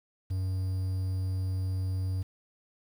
triangle tone with quantisation, 93.7 Hz, F#2, 22 cents sharp, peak -26 dBFS, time 0.3-2.23 s, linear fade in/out 10 ms, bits 9, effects none

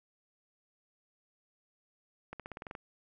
accelerating click train, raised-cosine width 0.5 ms, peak -27 dBFS, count 9, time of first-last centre 2.33-2.752 s, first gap 67 ms, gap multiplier 0.93, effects none

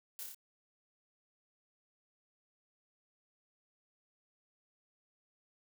blue noise with echo, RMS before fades -44 dBFS, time 0.19-0.23 s, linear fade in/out 0 ms, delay 29 ms, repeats 4, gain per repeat -2 dB, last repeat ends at 0.346 s, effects none

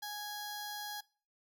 10% pulse tone with notch filter, 830 Hz, G#5, 1 cent flat, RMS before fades -42 dBFS, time 0.02-1.01 s, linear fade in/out 10 ms, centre 2500 Hz, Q 1.7, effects noise-tail reverb RT60 0.4 s tail -22 dB re dry

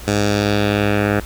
10% pulse tone with low-pass filter sweep, 103 Hz, G#2, 14 cents flat, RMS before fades -17 dBFS, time 0.07-1.2 s, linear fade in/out 5 ms, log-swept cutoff 7700 to 1800 Hz, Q 1.6, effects added 60 Hz sine -32 dBFS peak until 1.25 s + pink hiss -37 dBFS RMS until 1.25 s

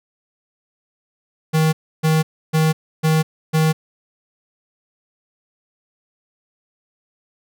square tone bursts, 157.8 Hz, D#3, 25 cents sharp, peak -14 dBFS, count 5, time 1.53-3.73 s, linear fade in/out 20 ms, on 200 ms, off 300 ms, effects none

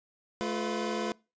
25% pulse tone cluster, 216.4 / 349.4 / 501 Hz, A3 / F4 / B4, -29 / +1 / +25 cents, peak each -30 / -31 / -32 dBFS, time 0.41-1.12 s, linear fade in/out 0 ms, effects noise-tail reverb RT60 0.3 s tail -24 dB re dry + resampled to 16000 Hz

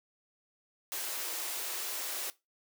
white high-pass noise, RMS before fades -37 dBFS, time 0.92-2.3 s, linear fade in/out 0 ms, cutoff 310 Hz, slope 96 dB/octave, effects noise-tail reverb RT60 0.2 s tail -18 dB re dry

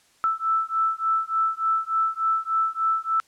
sine beating tone pair, 1318.5 / 1321.9 Hz, E6 / E6, 0 / +4 cents, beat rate 3.4 Hz, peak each -24 dBFS, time 0.24-3.2 s, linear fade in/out 0 ms, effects white hiss -60 dBFS RMS until 3.27 s + low-pass 9000 Hz 12 dB/octave

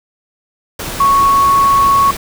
sine tone in noise, 1108.7 Hz, C#6, in tune, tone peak -7 dBFS, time 1-2.11 s, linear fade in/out 5 ms, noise pink, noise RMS -23 dBFS, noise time 0.79-2.17 s, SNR +13 dB, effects none

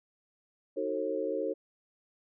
sine chord, D# diminished seventh, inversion none, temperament just, 311.1 / 373.4 / 448 / 537.6 Hz, D#4 / F#4 / A4 / C5, 0 / +16 / +31 / +47 cents, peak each -37 / -37 / -34 / -34 dBFS, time 0.76-1.54 s, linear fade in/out 20 ms, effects none

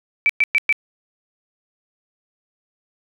sine tone bursts, 2318 Hz, D7, 23 cents flat, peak -12 dBFS, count 4, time 0.26-0.726 s, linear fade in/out 0 ms, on 34 ms, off 110 ms, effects none

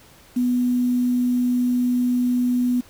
sine tone with quantisation, 246.9 Hz, B3, in tune, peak -17 dBFS, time 0.36-2.81 s, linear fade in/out 10 ms, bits 7, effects pink hiss -50 dBFS RMS until 2.89 s

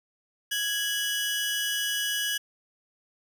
sawtooth tone pair together, 1661.2 / 2960 Hz, G#6 / F#7, 0 / 0 cents, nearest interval minor seventh, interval 1000 cents, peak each -26 dBFS, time 0.51-2.38 s, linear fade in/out 10 ms, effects none

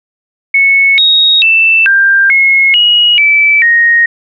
sine tone with pitch steps, 2204 / 3763 / 2658 / 1588 / 2169 / 2898 / 2313 / 1868 Hz, C#7 / A#7 / E7 / G6 / C#7 / F#7 / D7 / A#6, -11 / +16 / +14 / +22 / -38 / -37 / -27 / +3 cents, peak -4 dBFS, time 0.54-4.06 s, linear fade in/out 5 ms, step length 440 ms, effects none

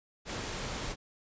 pink noise, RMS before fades -37 dBFS, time 0.25-0.96 s, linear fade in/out 50 ms, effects resampled to 16000 Hz

